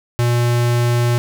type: tone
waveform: square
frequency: 120 Hz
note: B2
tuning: 49 cents flat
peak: -14 dBFS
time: 0.19-1.18 s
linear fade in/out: 0 ms
effects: none